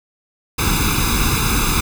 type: noise with comb filter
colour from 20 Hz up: pink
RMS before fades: -17 dBFS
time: 0.58-1.81 s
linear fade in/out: 10 ms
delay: 0.8 ms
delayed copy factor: +0.95
effects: none